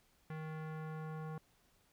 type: tone with low-pass filter sweep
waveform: square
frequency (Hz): 156.9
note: D#3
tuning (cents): +15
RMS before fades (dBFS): -44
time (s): 0.3-1.38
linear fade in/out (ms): 2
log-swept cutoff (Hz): 1900 to 1200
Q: 1.6
effects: pink hiss -72 dBFS RMS until 1.92 s